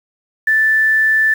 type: tone with quantisation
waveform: sine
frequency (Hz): 1760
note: A6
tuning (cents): 0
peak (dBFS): -10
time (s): 0.47-1.34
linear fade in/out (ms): 5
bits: 6
effects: none